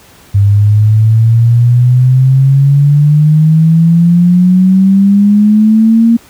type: exponential sweep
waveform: sine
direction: up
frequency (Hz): 99.2 to 232.9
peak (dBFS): -3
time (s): 0.34-6.17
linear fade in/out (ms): 10
effects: pink hiss -40 dBFS RMS until 6.29 s + high-pass 60 Hz 12 dB/octave